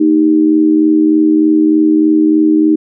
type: tone with amplitude modulation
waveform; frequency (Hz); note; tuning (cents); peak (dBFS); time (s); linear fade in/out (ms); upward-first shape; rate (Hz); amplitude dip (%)
sine; 310; D#4; -6; -3; 0-2.76; 10; sine; 83.3; 70
effects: none